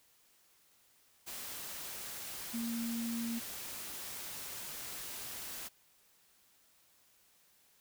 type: tone in noise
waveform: sine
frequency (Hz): 231.9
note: A#3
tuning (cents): -9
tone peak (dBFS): -35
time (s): 2.53-3.4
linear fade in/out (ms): 20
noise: white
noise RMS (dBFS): -44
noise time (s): 1.26-5.69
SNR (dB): +6
effects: white hiss -68 dBFS RMS until 7.8 s